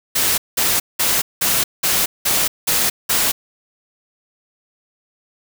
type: noise bursts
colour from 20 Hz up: white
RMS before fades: -17 dBFS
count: 8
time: 0.15-3.32 s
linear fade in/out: 10 ms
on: 230 ms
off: 190 ms
effects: none